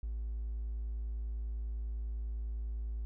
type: tone with hard clipping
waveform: triangle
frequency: 55 Hz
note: A1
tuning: in tune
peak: -35 dBFS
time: 0.03-3.05 s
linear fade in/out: 0 ms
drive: 3 dB
effects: none